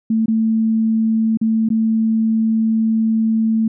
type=tone with dropouts; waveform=sine; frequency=222.4 Hz; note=A3; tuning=19 cents sharp; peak=-13 dBFS; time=0.1-3.68 s; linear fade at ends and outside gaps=5 ms; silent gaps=0.259-0.281 / 1.373-1.413 / 1.689-1.702 s; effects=none